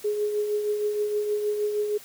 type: tone with tremolo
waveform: sine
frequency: 418.5 Hz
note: G#4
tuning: 13 cents sharp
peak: -21 dBFS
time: 0.04-1.98 s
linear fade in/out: 10 ms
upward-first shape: triangle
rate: 6.4 Hz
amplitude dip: 50%
effects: white hiss -47 dBFS RMS until 2.04 s